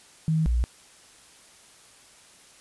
sine tone pair in turn, 158.9 / 59.52 Hz, D#3 / A#1, +37 / +37 cents, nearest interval octave + perfect fourth, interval 1700 cents, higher first, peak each -20 dBFS, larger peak neither, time 0.28-0.46 / 0.46-0.64 s, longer neither, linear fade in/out 0 ms, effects white hiss -53 dBFS RMS until 2.6 s + resampled to 24000 Hz

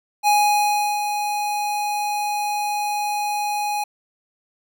square tone with ADSR envelope, 830.6 Hz, G#5, in tune, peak -14 dBFS, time 0.23-3.84 s, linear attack 44 ms, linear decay 720 ms, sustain -8 dB, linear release 6 ms, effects none

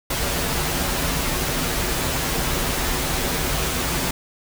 pink noise with comb filter, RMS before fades -23 dBFS, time 0.1-4.11 s, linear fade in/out 5 ms, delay 9.7 ms, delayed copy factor -0.6, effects none

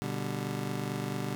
25% pulse chord, G major, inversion first, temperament just, 122.5 / 147 / 196 Hz, B2 / D3 / G3, -14 / +2 / 0 cents, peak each -33 dBFS, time 0.02-1.35 s, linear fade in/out 0 ms, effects none

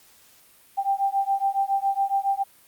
sine beating tone pair, 784 / 791.2 Hz, G5 / G5, 0 / +16 cents, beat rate 7.2 Hz, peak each -24 dBFS, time 0.77-2.44 s, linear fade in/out 20 ms, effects white hiss -55 dBFS RMS until 2.67 s + Opus 48 kbps

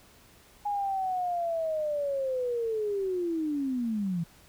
sine linear sweep, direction down, 829 to 162 Hz, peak -27 dBFS, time 0.65-4.24 s, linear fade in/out 10 ms, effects pink hiss -57 dBFS RMS until 4.48 s

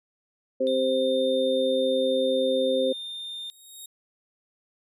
harmonic tone, 130.81 Hz, C3, in tune, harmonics 2 / 3 / 4, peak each -29 / -30 / -22 dBFS, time 0.6-2.93 s, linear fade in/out 10 ms
triangle tone, 3622 Hz, A7, 49 cents sharp, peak -32 dBFS, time 0.67-3.5 s, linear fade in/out 0 ms
5% pulse tone with exponential growth, 3742 Hz, A#7, 6 cents sharp, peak -29 dBFS, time 3.03-3.86 s, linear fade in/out 5 ms, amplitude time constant 180 ms
effects resampled to 32000 Hz

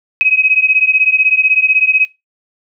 sine beating tone pair, 2530 / 2546 Hz, D#7 / D#7, +28 / +39 cents, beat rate 16 Hz, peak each -10 / -12 dBFS, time 0.21-2.05 s, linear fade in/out 0 ms, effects noise-tail reverb RT60 0.2 s tail -18 dB re dry

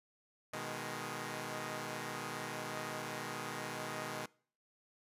5% pulse chord, G# minor, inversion first, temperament equal, 123.47 / 155.56 / 207.7 Hz, B2 / D#3 / G#3, 0 / 0 / 0 cents, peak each -33 dBFS, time 0.53-4.26 s, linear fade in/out 5 ms, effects noise-tail reverb RT60 0.5 s tail -24 dB re dry + resampled to 32000 Hz

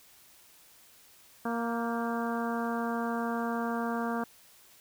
harmonic tone with a mistuned harmonic, 233.1 Hz, A#3, in tune, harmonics 1 / 2 / 3 / 4 / 5 / 6 / 7, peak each -32 / -37 / -37 / -39 / -39 / -42 / -43 dBFS, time 1.45-4.24 s, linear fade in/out 5 ms, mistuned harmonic 7, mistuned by -43 cents, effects white hiss -58 dBFS RMS until 4.8 s

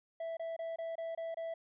triangle tone bursts, 659.3 Hz, E5, in tune, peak -35 dBFS, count 7, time 0.2-1.54 s, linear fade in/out 5 ms, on 170 ms, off 25 ms, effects resampled to 8000 Hz

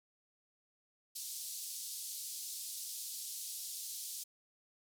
white band-pass noise, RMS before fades -44 dBFS, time 1.15-4.24 s, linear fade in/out 10 ms, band 4000 to 13000 Hz, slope 24 dB/octave, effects none

